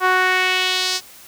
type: tone with band-pass filter sweep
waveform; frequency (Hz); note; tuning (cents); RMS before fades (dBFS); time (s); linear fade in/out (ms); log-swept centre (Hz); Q
sawtooth; 370; F#4; 0; -18; 0-1.01; 50; 1200 to 5400; 1.9
effects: white hiss -43 dBFS RMS until 1.27 s